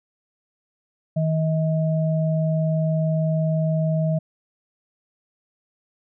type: tone pair together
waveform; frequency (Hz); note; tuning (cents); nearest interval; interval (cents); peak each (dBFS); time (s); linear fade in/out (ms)
sine; 158.75 / 635; D#3 / D#5; +35 / +35; 2 octaves; 2400; -19 / -26; 1.16-4.19; 10
effects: none